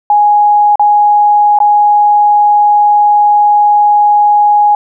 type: tone with dropouts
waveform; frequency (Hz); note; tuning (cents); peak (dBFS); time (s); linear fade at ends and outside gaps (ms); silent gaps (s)
sine; 830.6; G#5; 0; -4; 0.1-4.75; 2; 0.757-0.795 / 1.588-1.602
effects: none